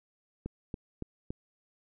click train, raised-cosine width 3 ms, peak -23 dBFS, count 4, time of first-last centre 0.46-1.305 s, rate 3.55 Hz, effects none

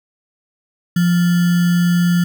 sine tone with sample-and-hold, 174.61 Hz, F3, in tune, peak -11 dBFS, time 0.96-2.24 s, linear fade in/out 5 ms, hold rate 1575 Hz, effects none

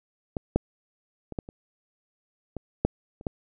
clicks, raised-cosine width 2 ms, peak -15 / -7 / -23 / -16 / -28 / -20 / -7 / -30 / -14 dBFS, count 9, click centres 0.368 / 0.56 / 1.323 / 1.388 / 1.489 / 2.567 / 2.85 / 3.211 / 3.268 s, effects none

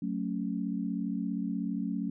sine chord, F# minor, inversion none, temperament just, 185 / 222 / 277.5 Hz, F#3 / A3 / C#4, 0 / +16 / +2 cents, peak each -34 / -34 / -35 dBFS, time 0.02-2.1 s, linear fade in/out 5 ms, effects none

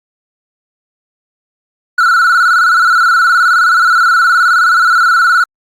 triangle tone with vibrato, 1400 Hz, F6, 4 cents sharp, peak -4 dBFS, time 1.98-5.44 s, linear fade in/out 5 ms, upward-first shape square, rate 19 Hz, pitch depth 72 cents each way, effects Opus 48 kbps

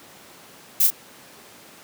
violet noise with echo, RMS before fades -17 dBFS, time 0.8-0.87 s, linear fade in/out 5 ms, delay 34 ms, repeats 1, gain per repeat -4 dB, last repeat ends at 0.904 s, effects pink hiss -46 dBFS RMS until 1.83 s + high-pass 200 Hz 12 dB/octave

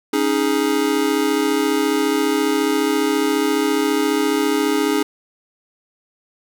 square chord, C# suspended second, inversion none, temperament just, 277.2 / 311.8 / 415.8 Hz, C#4 / D#4 / G#4, 0 / +4 / +2 cents, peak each -22 / -21 / -21 dBFS, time 0.13-5.03 s, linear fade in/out 5 ms, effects none

